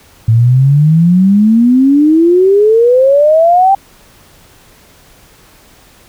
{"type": "exponential sweep", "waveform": "sine", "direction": "up", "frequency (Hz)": [110, 795], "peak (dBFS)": -4, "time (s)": [0.28, 3.75], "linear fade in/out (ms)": 5, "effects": ["pink hiss -43 dBFS RMS until 6.08 s"]}